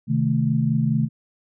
sine chord, A diminished, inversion first, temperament equal, 130.81 / 155.56 / 220 Hz, C3 / Eb3 / A3, 0 / 0 / 0 cents, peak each -22 / -22 / -22 dBFS, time 0.07-1.09 s, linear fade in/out 50 ms, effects none

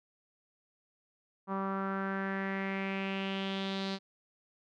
sawtooth tone with low-pass filter sweep, 193.8 Hz, G3, 20 cents flat, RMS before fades -35 dBFS, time 1.47-3.99 s, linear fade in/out 50 ms, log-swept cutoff 1100 to 4300 Hz, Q 4.1, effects none

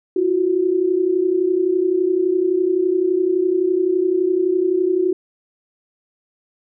sine tone pair together, 338.2 / 370 Hz, E4 / F#4, +44 / 0 cents, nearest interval major second, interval 156 cents, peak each -20 / -16 dBFS, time 0.16-5.13 s, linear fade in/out 5 ms, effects none

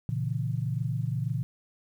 sine chord, A# diminished, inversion none, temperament equal, 116.54 / 138.59 / 164.81 Hz, A#2 / C#3 / E3, 0 / 0 / 0 cents, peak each -30 / -31 / -34 dBFS, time 0.09-1.43 s, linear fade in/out 0 ms, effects 10-bit

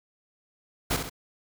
pink noise with echo, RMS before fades -26 dBFS, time 0.9-0.97 s, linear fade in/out 10 ms, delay 64 ms, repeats 2, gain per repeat -6 dB, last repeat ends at 1.098 s, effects none

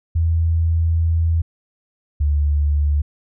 sine tone pair in turn, 82.41 / 73.2 Hz, E2 / D2, 0 / -5 cents, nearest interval major second, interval 205 cents, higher first, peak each -14 dBFS, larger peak neither, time 0.15-1.42 / 2.2-3.02 s, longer first, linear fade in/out 10 ms, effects none

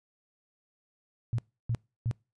sine tone bursts, 116.7 Hz, A#2, 2 cents sharp, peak -26 dBFS, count 3, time 1.33-2.112 s, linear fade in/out 0 ms, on 54 ms, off 310 ms, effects noise-tail reverb RT60 0.3 s tail -26 dB re dry + resampled to 22050 Hz

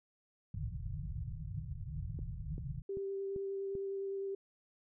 white low-pass noise, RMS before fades -41 dBFS, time 0.54-2.82 s, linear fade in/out 5 ms, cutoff 160 Hz, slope 96 dB/octave
click train, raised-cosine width 3 ms, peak -33 dBFS, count 5, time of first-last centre 2.19-3.752 s, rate 2.56 Hz
sine tone with vibrato, 392 Hz, G4, in tune, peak -36 dBFS, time 2.89-4.35 s, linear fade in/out 5 ms, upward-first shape sine, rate 9.8 Hz, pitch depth 11 cents each way
effects none

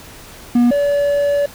triangle tone pair in turn, 241 / 573.2 Hz, B3 / D5, -42 / -42 cents, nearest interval octave + minor third, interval 1500 cents, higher second, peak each -7 / -11 dBFS, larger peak first, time 0.55-0.71 / 0.71-1.46 s, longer second, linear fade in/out 5 ms, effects pink hiss -38 dBFS RMS until 1.54 s

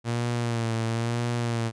sawtooth tone with vibrato, 116.54 Hz, A#2, in tune, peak -21 dBFS, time 0.04-1.72 s, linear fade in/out 50 ms, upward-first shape sine, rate 1 Hz, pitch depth 48 cents each way, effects resampled to 22050 Hz

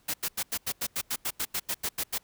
white noise bursts, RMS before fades -30 dBFS, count 15, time 0.08-2.183 s, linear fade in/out 10 ms, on 59 ms, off 87 ms, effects pink hiss -65 dBFS RMS until 2.23 s

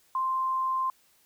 sine tone, 1046.5 Hz, C6, in tune, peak -25 dBFS, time 0.15-0.9 s, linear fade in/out 2 ms, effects white hiss -64 dBFS RMS until 1.25 s

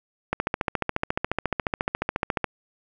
click train, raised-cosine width 0.5 ms, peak -8 dBFS, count 31, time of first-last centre 0.33-2.443 s, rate 14.2 Hz, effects none

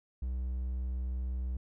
triangle tone, 63 Hz, B1, 35 cents sharp, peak -30 dBFS, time 0.22-1.57 s, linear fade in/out 5 ms, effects none

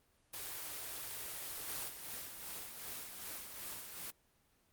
white band-stop noise, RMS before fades -44 dBFS, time 0.33-1.89 s, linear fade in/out 10 ms, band 160 to 260 Hz, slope 96 dB/octave
white noise with tremolo, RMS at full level -44 dBFS, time 1.67-4.11 s, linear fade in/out 10 ms, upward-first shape sine, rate 2.6 Hz, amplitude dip 45%
effects pink hiss -73 dBFS RMS until 4.72 s + Opus 24 kbps

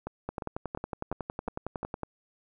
two click trains, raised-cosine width 1 ms, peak -19 / -21 dBFS, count 20 / 6, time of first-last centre 0.29-2.033 / 0.07-1.831 s, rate 10.9 / 2.84 Hz, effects none

